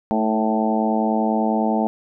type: harmonic tone with a mistuned harmonic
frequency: 110 Hz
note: A2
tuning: in tune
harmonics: 2 / 3 / 4 / 5 / 6 / 7 / 8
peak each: -20 / -27 / -28 / -29 / -26 / -25 / -27 dBFS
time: 0.11-1.87 s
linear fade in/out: 0 ms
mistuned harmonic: 3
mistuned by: -31 cents
effects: none